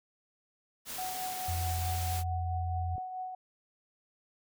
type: noise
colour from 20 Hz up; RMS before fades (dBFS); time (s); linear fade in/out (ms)
white; -40; 0.85-2.24; 50
type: tone with tremolo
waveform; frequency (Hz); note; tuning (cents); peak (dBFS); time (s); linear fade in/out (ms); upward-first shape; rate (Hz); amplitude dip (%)
sine; 742; F#5; +5; -34; 0.98-3.35; 5; triangle; 4.6; 45
type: tone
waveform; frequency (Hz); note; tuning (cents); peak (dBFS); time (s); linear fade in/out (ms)
sine; 85.8; F2; -30; -31; 1.48-2.96; 5
type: click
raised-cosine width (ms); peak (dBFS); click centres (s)
2; -34; 2.981
effects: none